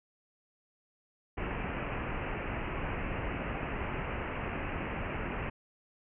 pink low-pass noise, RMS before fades -36 dBFS, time 1.37-5.5 s, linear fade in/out 10 ms, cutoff 2800 Hz, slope 96 dB/octave, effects none

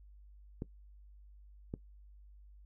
clicks, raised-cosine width 3 ms, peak -25 dBFS, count 2, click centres 0.621 / 1.739 s, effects noise-tail reverb RT60 0.1 s tail -18 dB re dry + added 50 Hz sine -54 dBFS peak until 2.65 s

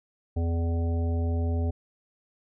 harmonic tone, 83.8 Hz, E2, 29 cents sharp, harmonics 1 / 3 / 5 / 7 / 9, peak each -24 / -34 / -38 / -41 / -43 dBFS, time 0.36-1.71 s, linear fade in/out 10 ms, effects none

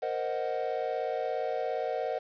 triangle chord, C half-diminished seventh, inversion third, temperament equal, 466.2 / 523.3 / 622.3 / 740 Hz, Bb4 / C5 / Eb5 / Gb5, 0 / 0 / 0 / 0 cents, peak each -33 dBFS, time 0.02-2.19 s, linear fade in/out 10 ms, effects resampled to 11025 Hz + 9-bit

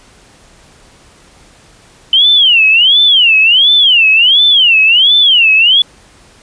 sine tone with vibrato, 3009 Hz, F#7, 28 cents sharp, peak -4 dBFS, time 2.13-5.82 s, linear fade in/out 2 ms, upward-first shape sine, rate 1.4 Hz, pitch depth 280 cents each way, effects pink hiss -43 dBFS RMS until 6.42 s + resampled to 22050 Hz

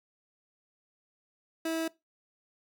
30% pulse tone, 325.1 Hz, E4, 24 cents flat, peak -27 dBFS, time 1.65-1.88 s, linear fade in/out 5 ms, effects noise-tail reverb RT60 0.2 s tail -20 dB re dry

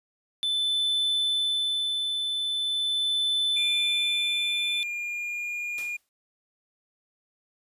triangle tone with tremolo, 3517 Hz, A7, 1 cent flat, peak -21 dBFS, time 0.43-4.83 s, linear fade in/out 0 ms, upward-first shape sine, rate 0.41 Hz, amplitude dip 35%
triangle tone with pitch glide, 2400 to 2424 Hz, D7 to D#7, +37 to -46 cents, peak -28 dBFS, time 3.56-5.97 s, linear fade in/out 10 ms, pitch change +17 cents, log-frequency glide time 4.48-5.54 s
white noise with exponential decay, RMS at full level -40 dBFS, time 5.78-6.09 s, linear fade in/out 0 ms, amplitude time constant 67 ms
effects resampled to 32000 Hz

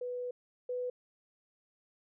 sine tone pair in turn, 493.9 / 496.6 Hz, B4 / B4, 0 / +9 cents, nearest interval unison, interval 9 cents, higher second, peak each -35 / -33 dBFS, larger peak second, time 0.01-0.31 / 0.69-0.9 s, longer first, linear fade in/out 5 ms, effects none

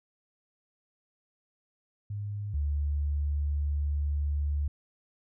sine tone pair in turn, 102.7 / 72.75 Hz, G#2 / D2, -19 / -16 cents, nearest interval tritone, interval 597 cents, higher first, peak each -32 / -26 dBFS, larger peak second, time 2.1-2.54 / 2.54-4.68 s, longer second, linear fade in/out 5 ms, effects none

